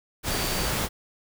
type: tone in noise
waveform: sine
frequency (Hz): 4603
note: D8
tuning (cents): -36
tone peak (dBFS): -36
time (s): 0.28-0.72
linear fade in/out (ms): 50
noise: pink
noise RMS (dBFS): -27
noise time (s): 0.23-0.89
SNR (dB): -12
effects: none